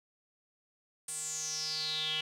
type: tone with band-pass filter sweep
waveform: square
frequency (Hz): 155.56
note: D#3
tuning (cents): 0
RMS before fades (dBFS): -36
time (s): 1.08-2.21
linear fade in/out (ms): 5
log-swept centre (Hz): 8900 to 3000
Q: 8.2
effects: none